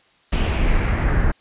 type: noise with low-pass filter sweep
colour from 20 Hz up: brown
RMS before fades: -18 dBFS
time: 0.32-1.32 s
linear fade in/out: 10 ms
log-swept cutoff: 3100 to 1600 Hz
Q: 2.8
effects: white hiss -57 dBFS RMS until 1.4 s + resampled to 8000 Hz